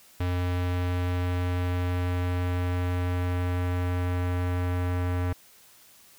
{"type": "tone with low-pass filter sweep", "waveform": "square", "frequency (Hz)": 89.4, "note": "F2", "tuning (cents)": 41, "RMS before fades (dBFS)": -27, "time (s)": [0.2, 5.33], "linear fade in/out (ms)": 5, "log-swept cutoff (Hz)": [3200, 2000], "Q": 1, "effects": ["white hiss -55 dBFS RMS until 6.18 s"]}